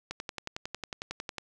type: click train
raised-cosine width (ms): 0.2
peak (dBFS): -18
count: 15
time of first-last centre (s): 0.11-1.383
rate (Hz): 11
effects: none